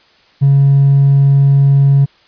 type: tone with hard clipping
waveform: sine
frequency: 139 Hz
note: C#3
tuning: 5 cents sharp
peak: -6 dBFS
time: 0.41-2.06 s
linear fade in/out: 20 ms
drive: 1 dB
effects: white hiss -49 dBFS RMS until 2.27 s + resampled to 11025 Hz